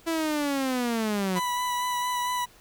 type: linear sweep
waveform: sawtooth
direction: down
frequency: 333.7 to 177.1 Hz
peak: -21 dBFS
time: 0.06-1.4 s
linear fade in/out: 20 ms
type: tone with vibrato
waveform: 40% pulse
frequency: 987.8 Hz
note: B5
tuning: in tune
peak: -25 dBFS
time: 1.35-2.46 s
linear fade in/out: 20 ms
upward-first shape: sine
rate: 4.4 Hz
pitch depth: 15 cents each way
effects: pink hiss -55 dBFS RMS until 2.6 s